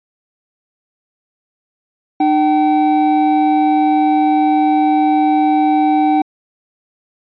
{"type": "tone pair together", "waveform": "triangle", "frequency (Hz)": [303.3, 768.3], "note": ["D#4", "G5"], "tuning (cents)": [-44, -35], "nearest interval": "octave + major third", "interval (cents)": 1609, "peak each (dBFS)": -11, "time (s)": [2.2, 6.22], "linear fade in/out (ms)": 5, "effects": ["resampled to 11025 Hz"]}